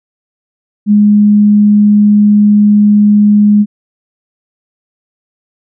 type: tone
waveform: sine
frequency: 207.7 Hz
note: G#3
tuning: in tune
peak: -3 dBFS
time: 0.86-3.66 s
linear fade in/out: 50 ms
effects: none